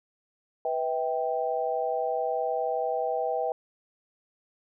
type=chord; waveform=sine; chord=E minor; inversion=second; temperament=equal with one note detuned; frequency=493.9 / 644.9 / 784 Hz; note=B4 / E5 / G5; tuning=0 / -38 / 0 cents; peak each=-30 dBFS; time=0.65-3.52 s; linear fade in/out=2 ms; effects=none